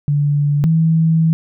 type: tone pair in turn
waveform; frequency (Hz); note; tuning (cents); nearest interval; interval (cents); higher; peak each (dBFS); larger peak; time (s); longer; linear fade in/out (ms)
sine; 145.2 / 161.97; D3 / E3; -19 / -30; major second; 189; second; -12 / -10; second; 0.08-0.64 / 0.64-1.33; second; 0
effects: none